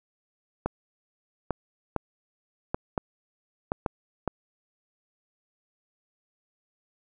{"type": "clicks", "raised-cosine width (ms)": 1, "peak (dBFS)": -12, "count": 8, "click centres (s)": [0.66, 1.507, 1.963, 2.745, 2.978, 3.719, 3.862, 4.277], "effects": []}